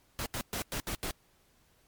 pink noise bursts at uneven times, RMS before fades -35 dBFS, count 6, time 0.19-0.26 / 0.34-0.41 / 0.53-0.62 / 0.72-0.8 / 0.87-0.95 / 1.03-1.11 s, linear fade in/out 0 ms, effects pink hiss -67 dBFS RMS until 1.87 s + MP3 96 kbps

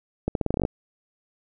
accelerating click train, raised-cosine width 2 ms, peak -10 dBFS, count 11, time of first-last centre 0.28-0.651 s, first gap 72 ms, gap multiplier 0.84, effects none

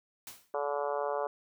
white noise with exponential decay, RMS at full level -42 dBFS, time 0.27-0.55 s, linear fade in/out 2 ms, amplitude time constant 59 ms
harmonic tone, 144 Hz, D3, 34 cents flat, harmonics 3 / 4 / 5 / 6 / 7 / 8 / 9 / 10, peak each -36 / -34 / -38 / -39 / -40 / -41 / -47 / -48 dBFS, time 0.54-1.27 s, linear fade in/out 2 ms
effects none

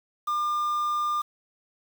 triangle tone with quantisation, 1200 Hz, D6, 37 cents sharp, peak -22 dBFS, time 0.27-1.22 s, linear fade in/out 10 ms, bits 7, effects none

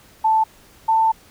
sine tone pair in turn, 880 / 890.7 Hz, A5 / A5, 0 / +21 cents, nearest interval unison, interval 21 cents, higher second, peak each -13 dBFS, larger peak neither, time 0.24-0.44 / 0.88-1.12 s, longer second, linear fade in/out 10 ms, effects pink hiss -50 dBFS RMS until 1.3 s

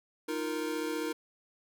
square chord, Eb suspended second, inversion none, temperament equal with one note detuned, 311.1 / 346.2 / 466.2 Hz, Eb4 / F4 / Bb4, 0 / -15 / 0 cents, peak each -36 / -39 / -37 dBFS, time 0.28-1.13 s, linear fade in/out 10 ms, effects none

